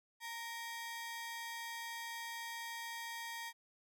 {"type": "ring-modulated tone", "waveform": "sawtooth", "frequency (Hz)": 1396.9, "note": "F6", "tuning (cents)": 0, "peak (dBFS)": -36, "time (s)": [0.2, 3.53], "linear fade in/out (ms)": 50, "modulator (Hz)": 472, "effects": []}